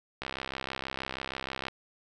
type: click train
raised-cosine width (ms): 0.3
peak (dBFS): -18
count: 98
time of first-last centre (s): 0.22-1.683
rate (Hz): 66.3
effects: none